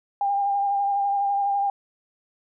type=tone with vibrato; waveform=sine; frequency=801 Hz; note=G5; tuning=37 cents sharp; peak=-20 dBFS; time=0.21-1.7 s; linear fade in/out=2 ms; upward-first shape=sine; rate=12 Hz; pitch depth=22 cents each way; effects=none